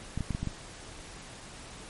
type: clicks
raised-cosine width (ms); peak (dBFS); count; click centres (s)
5; -19; 6; 0.176 / 0.207 / 0.307 / 0.349 / 0.43 / 0.473
effects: pink hiss -46 dBFS RMS until 1.89 s + MP3 48 kbps